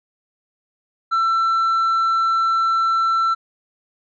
sine tone with tanh clipping, 1340 Hz, E6, 28 cents sharp, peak -16 dBFS, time 1.11-3.35 s, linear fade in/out 20 ms, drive 3 dB, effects none

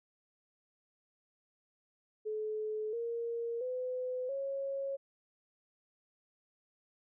sine tone with pitch steps, 430.3 / 466.5 / 505.8 / 548.4 Hz, A4 / A#4 / B4 / C#5, -39 / +1 / +41 / -19 cents, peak -34 dBFS, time 2.25-4.97 s, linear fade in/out 20 ms, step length 680 ms, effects none

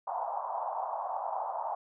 pink band-pass noise, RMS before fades -35 dBFS, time 0.07-1.75 s, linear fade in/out 5 ms, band 690 to 990 Hz, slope 48 dB/octave, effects none

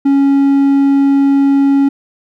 triangle tone, 277.2 Hz, C#4, in tune, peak -5 dBFS, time 0.05-1.89 s, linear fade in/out 10 ms, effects none

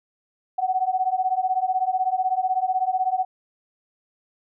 sine beating tone pair, 740 / 756 Hz, F#5 / F#5, 0 / +37 cents, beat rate 16 Hz, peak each -23 / -23 dBFS, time 0.58-3.25 s, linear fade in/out 10 ms, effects none

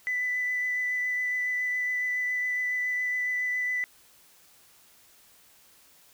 sine tone with vibrato, 1992 Hz, B6, 14 cents sharp, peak -25 dBFS, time 0.07-3.84 s, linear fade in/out 0 ms, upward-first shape triangle, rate 7.2 Hz, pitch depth 13 cents each way, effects tanh soft clip ceiling -21 dBFS + white hiss -58 dBFS RMS until 6.13 s

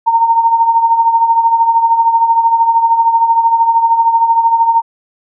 sine tone with tremolo, 918 Hz, A#5, 27 cents flat, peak -4 dBFS, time 0.06-4.82 s, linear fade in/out 20 ms, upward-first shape triangle, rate 13 Hz, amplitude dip 70%, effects none

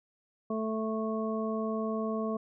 harmonic tone, 220 Hz, A3, in tune, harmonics 1 / 2 / 3 / 5, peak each -32 / -35 / -37 / -39 dBFS, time 0.5-2.37 s, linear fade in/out 5 ms, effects none

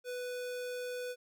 square tone, 495.5 Hz, B4, 6 cents sharp, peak -38 dBFS, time 0.04-1.16 s, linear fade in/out 50 ms, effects 13-bit

